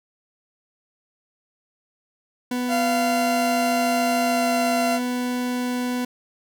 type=tone; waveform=40% pulse; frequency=247.8 Hz; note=B3; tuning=6 cents sharp; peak=-22 dBFS; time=2.51-6.05 s; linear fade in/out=5 ms
type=tone with pitch glide; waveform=40% pulse; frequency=690 to 685.6 Hz; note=F5 to F5; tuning=-21 to -32 cents; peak=-20 dBFS; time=2.68-5 s; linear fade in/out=50 ms; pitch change=-11 cents; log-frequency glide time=4.25-4.45 s
effects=none